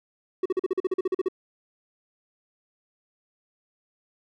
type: tone bursts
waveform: triangle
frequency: 373.8 Hz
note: F#4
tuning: 18 cents sharp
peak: -19 dBFS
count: 13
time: 0.43-1.285 s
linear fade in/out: 5 ms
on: 27 ms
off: 42 ms
effects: none